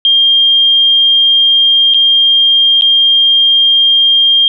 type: tone with dropouts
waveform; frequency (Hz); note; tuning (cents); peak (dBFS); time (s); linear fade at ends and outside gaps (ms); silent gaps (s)
sine; 3208; G7; +39; -5; 0.05-4.48; 1; 1.938-1.944 / 2.811-2.821
effects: none